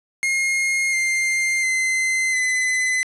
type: tone with pitch steps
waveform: 45% pulse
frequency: 2142 / 2102 / 2062 / 2023 Hz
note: C7 / C7 / C7 / B6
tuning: +40 / +7 / -26 / +41 cents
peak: -18 dBFS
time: 0.23-3.03 s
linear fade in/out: 0 ms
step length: 700 ms
effects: resampled to 24000 Hz + 10-bit